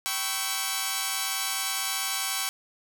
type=chord; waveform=5% pulse; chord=C# half-diminished seventh; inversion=second; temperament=equal with one note detuned; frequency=777.2 / 987.8 / 1108.7 / 1318.5 Hz; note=G5 / B5 / C#6 / E6; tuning=-15 / 0 / 0 / 0 cents; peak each=-20 / -24 / -19 / -23 dBFS; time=0.06-2.49 s; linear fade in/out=0 ms; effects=none